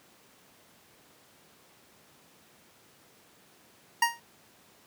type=tone with exponential decay; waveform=25% pulse; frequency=937 Hz; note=A#5; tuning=9 cents sharp; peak=-14 dBFS; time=4.02-4.2 s; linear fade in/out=5 ms; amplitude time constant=38 ms; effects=pink hiss -59 dBFS RMS until 4.86 s + high-pass 150 Hz 12 dB/octave